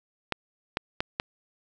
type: clicks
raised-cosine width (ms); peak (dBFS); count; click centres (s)
0.3; -10; 4; 0.323 / 0.771 / 1.005 / 1.199
effects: none